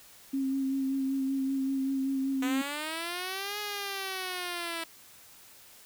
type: tone with vibrato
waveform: sine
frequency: 269.1 Hz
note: C4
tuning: 49 cents sharp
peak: -27 dBFS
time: 0.33-2.62 s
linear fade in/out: 10 ms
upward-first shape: sine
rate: 5.2 Hz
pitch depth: 21 cents each way
type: linear two-way sweep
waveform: 5% pulse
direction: up then down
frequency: 246.9 to 418.2 to 328 Hz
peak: -22 dBFS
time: 2.42-4.84 s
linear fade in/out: 5 ms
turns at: 3.59 s
effects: white hiss -54 dBFS RMS until 5.85 s